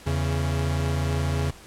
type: tone pair together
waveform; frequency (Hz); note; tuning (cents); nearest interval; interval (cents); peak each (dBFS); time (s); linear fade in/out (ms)
45% pulse; 82.41 / 138.6; E2 / C#3; 0 / 0; major sixth; 900; -25 / -26; 0.06-1.51; 10
effects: pink hiss -47 dBFS RMS until 1.66 s + low-pass 11000 Hz 12 dB/octave